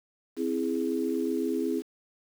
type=chord; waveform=sine; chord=C augmented; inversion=none; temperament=equal; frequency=261.6 / 329.6 / 415.3 Hz; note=C4 / E4 / G#4; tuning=0 / 0 / 0 cents; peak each=-30 / -30 / -31 dBFS; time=0.36-1.83 s; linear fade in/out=50 ms; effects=8-bit